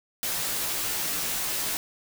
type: noise with comb filter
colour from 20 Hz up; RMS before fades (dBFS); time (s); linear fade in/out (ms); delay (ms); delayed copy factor
white; -29; 0.23-1.77; 0; 15; -0.95
effects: none